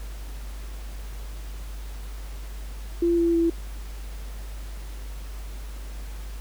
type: tone with pitch steps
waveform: sine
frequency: 341.7 / 338 / 334.3 Hz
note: F4 / E4 / E4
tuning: -38 / +43 / +24 cents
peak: -18 dBFS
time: 3.02-3.5 s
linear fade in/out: 5 ms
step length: 160 ms
effects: added 50 Hz sine -33 dBFS peak until 6.4 s + pink hiss -47 dBFS RMS until 6.4 s